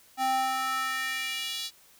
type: tone with high-pass filter sweep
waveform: square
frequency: 261.6 Hz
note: C4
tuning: in tune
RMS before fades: -30 dBFS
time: 0.17-1.71 s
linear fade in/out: 50 ms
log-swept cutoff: 630 to 4000 Hz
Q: 2.7
effects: white hiss -58 dBFS RMS until 1.99 s